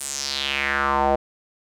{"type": "tone with band-pass filter sweep", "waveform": "square", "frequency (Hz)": 69.3, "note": "C#2", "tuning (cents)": 0, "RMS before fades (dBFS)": -23, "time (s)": [0, 1.16], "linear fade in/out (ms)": 10, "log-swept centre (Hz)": [9300, 630], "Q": 3.6, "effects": []}